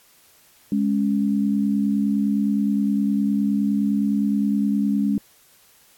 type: tone pair together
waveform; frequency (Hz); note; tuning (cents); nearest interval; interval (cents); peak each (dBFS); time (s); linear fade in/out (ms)
sine; 207.7 / 277.4; G#3 / C#4; 0 / +1; perfect fourth; 501; -19 / -23; 0.72-5.18; 2
effects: white hiss -55 dBFS RMS until 5.97 s + AAC 64 kbps